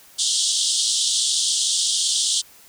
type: band-pass noise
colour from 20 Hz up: pink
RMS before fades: -21 dBFS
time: 0.18-2.42 s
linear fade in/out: 20 ms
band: 3100 to 9400 Hz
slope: 96 dB/octave
effects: white hiss -49 dBFS RMS until 2.68 s